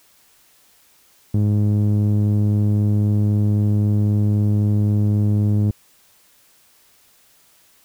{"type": "tone with low-pass filter", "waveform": "sawtooth", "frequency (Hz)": 103.83, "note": "G#2", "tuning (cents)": 0, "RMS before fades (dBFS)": -17, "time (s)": [1.34, 5.71], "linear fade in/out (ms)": 5, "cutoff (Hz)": 250, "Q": 0.86, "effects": ["white hiss -55 dBFS RMS until 7.84 s"]}